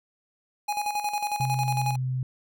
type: tone with tremolo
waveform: square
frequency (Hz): 830.6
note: G#5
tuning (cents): 0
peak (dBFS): -25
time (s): 0.68-1.96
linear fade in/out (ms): 10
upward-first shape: square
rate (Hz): 11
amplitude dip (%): 60
type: tone with pitch glide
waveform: sine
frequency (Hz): 129.9 to 128.7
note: C3 to C3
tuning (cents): -12 to -28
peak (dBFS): -25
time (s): 1.4-2.23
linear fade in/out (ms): 2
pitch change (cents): -16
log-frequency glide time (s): 1.52-1.8
effects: none